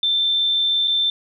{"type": "tone with dropouts", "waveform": "sine", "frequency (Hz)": 3557, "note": "A7", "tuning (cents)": 18, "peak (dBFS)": -16, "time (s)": [0.03, 1.1], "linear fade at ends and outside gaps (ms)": 2, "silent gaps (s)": [0.875, 0.879], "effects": []}